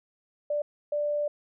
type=tone bursts at uneven times; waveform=sine; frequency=589 Hz; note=D5; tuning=5 cents sharp; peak=-25 dBFS; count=2; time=0.5-0.62 / 0.92-1.28 s; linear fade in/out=5 ms; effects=none